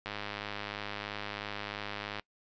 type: click train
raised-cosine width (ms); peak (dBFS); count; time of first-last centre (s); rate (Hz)
0.3; -21; 221; 0.06-2.196; 103
effects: noise-tail reverb RT60 0.1 s tail -24 dB re dry + resampled to 16000 Hz

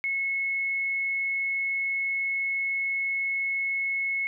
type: tone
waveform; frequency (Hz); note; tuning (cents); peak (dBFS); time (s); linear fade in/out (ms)
sine; 2187; C#7; -24; -25; 0.04-4.27; 0
effects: none

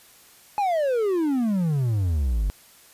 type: exponential sweep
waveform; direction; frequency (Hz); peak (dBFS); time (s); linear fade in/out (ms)
triangle; down; 851 to 46.45; -18; 0.58-2.5; 0
effects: white hiss -52 dBFS RMS until 2.93 s + resampled to 32000 Hz

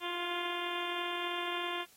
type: harmonic tone with a mistuned harmonic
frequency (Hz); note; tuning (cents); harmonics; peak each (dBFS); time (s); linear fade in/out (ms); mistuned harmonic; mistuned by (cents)
350.4; F4; +6; 1 / 2 / 3 / 4 / 5 / 6 / 7 / 8 / 9 / 10; -41 / -44 / -40 / -47 / -47 / -46 / -46 / -45 / -45 / -45; 0-1.86; 50; 5; -27
effects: white hiss -62 dBFS RMS until 1.96 s + AAC 48 kbps

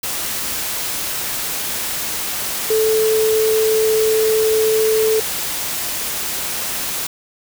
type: tone in noise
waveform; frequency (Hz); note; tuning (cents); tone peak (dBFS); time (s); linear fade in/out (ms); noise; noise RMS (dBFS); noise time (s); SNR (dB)
sine; 437.6; A4; -9; -13; 2.7-5.2; 5; white; -23; 0.03-7.07; +7
effects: none

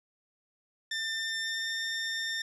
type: tone with pitch glide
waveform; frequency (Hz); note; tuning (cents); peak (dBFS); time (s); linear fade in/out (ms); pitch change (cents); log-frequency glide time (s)
20% pulse; 1792 to 1808.6; A6 to A6; +31 to +47; -26; 0.91-2.42; 5; +16; 1.02-1.78
effects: resampled to 24000 Hz

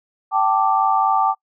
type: chord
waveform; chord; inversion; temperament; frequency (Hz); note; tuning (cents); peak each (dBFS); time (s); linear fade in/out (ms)
sine; G suspended second; none; equal with one note detuned; 775.9 / 880 / 1174.7; G5 / A5 / D6; -18 / 0 / 0; -18 / -19 / -19; 0.31-1.35; 50
effects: noise-tail reverb RT60 0.1 s tail -24 dB re dry

